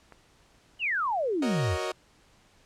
click, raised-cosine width 0.5 ms, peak -32 dBFS, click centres 0.123 s
sine exponential sweep, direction down, 3050 to 73.42 Hz, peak -25 dBFS, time 0.79-1.78 s, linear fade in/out 50 ms
sawtooth chord, D# minor seventh, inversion first, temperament equal, 370 / 466.2 / 554.4 / 622.3 Hz, F#4 / A#4 / C#5 / D#5, 0 / 0 / 0 / 0 cents, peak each -30 / -32 / -35 / -30 dBFS, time 1.42-1.92 s, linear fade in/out 5 ms
effects pink hiss -61 dBFS RMS until 2.65 s + low-pass 8000 Hz 12 dB/octave

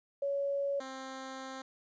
sine / 10% pulse tone pair in turn, 560 / 264.3 Hz, C#5 / C4, +18 / +18 cents, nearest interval octave + minor second, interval 1300 cents, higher first, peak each -30 / -33 dBFS, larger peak first, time 0.22-0.8 / 0.8-1.62 s, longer second, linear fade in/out 5 ms, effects resampled to 16000 Hz + 12-bit

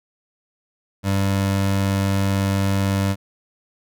25% pulse tone, 98 Hz, G2, in tune, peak -14 dBFS, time 1.03-3.16 s, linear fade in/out 50 ms, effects none

